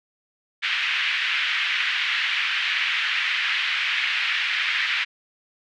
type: band-pass noise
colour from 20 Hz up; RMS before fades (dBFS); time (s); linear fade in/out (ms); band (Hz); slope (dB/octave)
pink; -24; 0.62-5.05; 20; 1800 to 3100; 24
effects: none